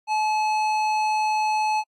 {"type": "tone with tanh clipping", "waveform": "triangle", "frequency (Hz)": 859, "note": "A5", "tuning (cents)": -42, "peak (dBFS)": -22, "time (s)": [0.07, 1.84], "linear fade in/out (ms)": 50, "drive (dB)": 18, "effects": ["AAC 64 kbps"]}